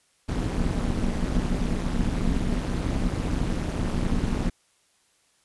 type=noise with amplitude modulation; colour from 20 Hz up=brown; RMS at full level=-21 dBFS; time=0.28-4.5 s; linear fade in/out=10 ms; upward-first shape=sine; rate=209 Hz; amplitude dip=100%; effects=white hiss -65 dBFS RMS until 5.44 s + resampled to 24000 Hz